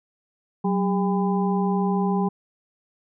harmonic tone with a mistuned harmonic, 201.5 Hz, G3, 48 cents sharp, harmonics 1 / 2 / 4 / 5, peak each -21 / -27 / -28 / -32 dBFS, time 0.64-2.29 s, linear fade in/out 10 ms, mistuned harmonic 1, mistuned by -120 cents, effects none

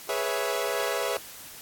sawtooth chord, C# minor seventh, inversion second, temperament equal with one note detuned, 415.3 / 491 / 554.4 / 659.3 Hz, G#4 / B4 / C#5 / E5, 0 / -10 / 0 / 0 cents, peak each -28 dBFS, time 0.09-1.17 s, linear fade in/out 2 ms, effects white hiss -44 dBFS RMS until 1.61 s + AAC 64 kbps

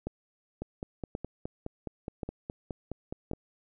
two click trains, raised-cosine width 2 ms, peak -22 / -20 dBFS, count 14 / 4, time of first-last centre 0.62-3.334 / 0.07-3.313 s, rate 4.79 / 0.925 Hz, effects none

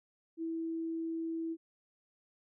sine tone, 327.6 Hz, E4, 11 cents flat, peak -34 dBFS, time 0.37-1.57 s, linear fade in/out 50 ms, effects none

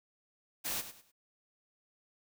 white noise with echo, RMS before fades -36 dBFS, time 0.64-0.82 s, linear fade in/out 20 ms, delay 100 ms, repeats 3, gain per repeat -11 dB, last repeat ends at 1.12 s, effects none

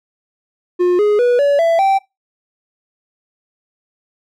triangle tone with pitch steps, 356.9 / 417.1 / 487.5 / 569.8 / 666 / 778.4 Hz, F4 / G#4 / B4 / C#5 / E5 / G5, +38 / +7 / -23 / +48 / +18 / -12 cents, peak -8 dBFS, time 0.79-1.99 s, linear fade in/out 20 ms, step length 200 ms, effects noise-tail reverb RT60 0.2 s tail -20 dB re dry

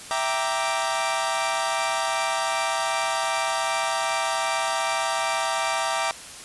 sawtooth chord, E half-diminished seventh, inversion none, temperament equal, 659.3 / 784 / 932.3 / 1174.7 Hz, E5 / G5 / Bb5 / D6, 0 / 0 / 0 / 0 cents, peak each -25 dBFS, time 0.11-6.11 s, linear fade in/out 0 ms, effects white hiss -40 dBFS RMS until 6.44 s + resampled to 24000 Hz

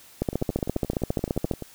two click trains, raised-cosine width 2 ms, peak -19 / -10 dBFS, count 16 / 20, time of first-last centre 0.33-1.623 / 0.22-1.513 s, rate 11.6 / 14.7 Hz, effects white hiss -51 dBFS RMS until 1.74 s

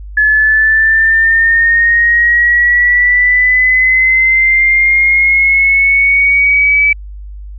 sine linear sweep, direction up, 1711 to 2300 Hz, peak -6 dBFS, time 0.17-6.93 s, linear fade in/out 5 ms, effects added 50 Hz sine -25 dBFS peak until 7.58 s

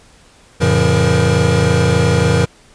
square tone cluster, 90.4 / 113.8 / 140.9 / 172.4 / 474.3 Hz, F#2 / A#2 / C#3 / F3 / A#4, -40 / -41 / +29 / -22 / +30 cents, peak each -18 dBFS, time 0.6-2.46 s, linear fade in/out 20 ms, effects pink hiss -47 dBFS RMS until 2.74 s + resampled to 22050 Hz

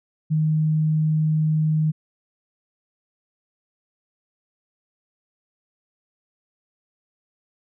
sine tone, 155.56 Hz, D#3, in tune, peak -17 dBFS, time 0.3-1.92 s, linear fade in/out 20 ms, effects none

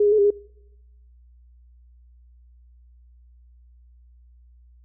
sine tone with pitch steps, 414.8 / 410.5 / 429.7 / 403.1 / 411.2 Hz, G#4 / G#4 / A4 / G4 / G#4, -2 / -20 / -41 / +48 / -17 cents, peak -14 dBFS, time 0-0.305 s, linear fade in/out 5 ms, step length 61 ms, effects noise-tail reverb RT60 0.9 s tail -25 dB re dry + added 60 Hz sine -49 dBFS peak until 4.84 s

